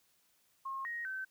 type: tone with pitch steps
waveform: sine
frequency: 1076 / 1877 / 1539 Hz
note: C6 / A#6 / G6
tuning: +48 / +11 / -32 cents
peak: -37 dBFS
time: 0.65-1.25 s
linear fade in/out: 10 ms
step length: 200 ms
effects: white hiss -72 dBFS RMS until 1.3 s